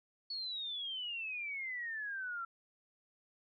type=exponential sweep; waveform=sine; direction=down; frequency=4435 to 1346 Hz; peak=-38 dBFS; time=0.3-2.45 s; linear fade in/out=5 ms; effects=none